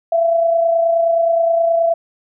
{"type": "tone pair together", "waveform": "sine", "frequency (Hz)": [668, 697.5], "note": ["E5", "F5"], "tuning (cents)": [23, -2], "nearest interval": "minor second", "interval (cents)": 75, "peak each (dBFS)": [-12, -23], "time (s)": [0.12, 1.94], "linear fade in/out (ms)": 5, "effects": []}